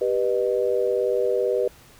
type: chord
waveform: sine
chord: G augmented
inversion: none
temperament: just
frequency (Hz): 392 / 490 / 612.5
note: G4 / B4 / D#5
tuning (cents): 0 / -14 / -27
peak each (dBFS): -24 / -22 / -27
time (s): 0.01-1.68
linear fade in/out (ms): 5
effects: pink hiss -51 dBFS RMS until 1.99 s